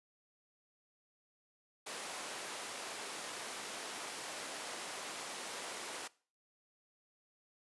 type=high-pass noise; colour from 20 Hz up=pink; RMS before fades=-44 dBFS; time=1.86-6.08 s; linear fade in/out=10 ms; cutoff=450 Hz; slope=12 dB/octave; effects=noise-tail reverb RT60 0.4 s tail -21 dB re dry + resampled to 24000 Hz